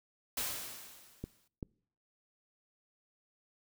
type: noise with exponential decay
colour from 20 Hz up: white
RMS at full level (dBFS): -34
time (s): 0.37-1.48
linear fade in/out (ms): 5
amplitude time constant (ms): 240
type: clicks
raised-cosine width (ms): 3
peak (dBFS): -26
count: 2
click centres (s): 1.24 / 1.628
effects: noise-tail reverb RT60 0.6 s tail -26 dB re dry